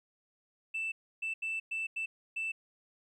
sine tone bursts at uneven times, 2654 Hz, E7, 11 cents sharp, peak -31 dBFS, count 6, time 0.74-0.92 / 1.22-1.34 / 1.42-1.6 / 1.71-1.87 / 1.96-2.06 / 2.36-2.52 s, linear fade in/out 10 ms, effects tanh soft clip ceiling -30 dBFS + 12-bit

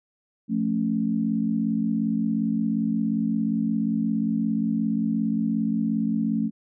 sine chord, F augmented, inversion none, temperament equal, 174.61 / 220 / 277.2 Hz, F3 / A3 / C#4, 0 / 0 / 0 cents, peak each -29 / -23 / -28 dBFS, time 0.48-6.51 s, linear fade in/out 50 ms, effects none

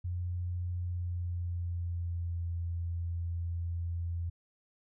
sine tone with pitch glide, 88.6 to 85.29 Hz, F2 to F2, +25 to -40 cents, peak -32 dBFS, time 0.04-4.3 s, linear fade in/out 10 ms, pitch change -65 cents, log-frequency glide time 0.79-2.47 s, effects none

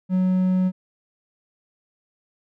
triangle tone, 185 Hz, F#3, in tune, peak -15 dBFS, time 0.09-0.72 s, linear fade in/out 50 ms, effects none

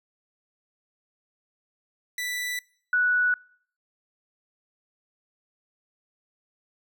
sawtooth / sine tone pair in turn, 1975.5 / 1474.8 Hz, B6 / F#6, 0 / -6 cents, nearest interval perfect fourth, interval 506 cents, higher first, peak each -25 / -19 dBFS, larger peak second, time 2.18-2.59 / 2.93-3.34 s, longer neither, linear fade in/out 2 ms, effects noise-tail reverb RT60 0.6 s tail -25 dB re dry

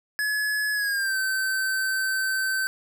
square tone with pitch glide, 1700 to 1541 Hz, G#6 to G6, +40 to -30 cents, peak -24 dBFS, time 0.19-2.67 s, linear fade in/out 0 ms, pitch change -170 cents, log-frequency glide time 0.73-1.17 s, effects none

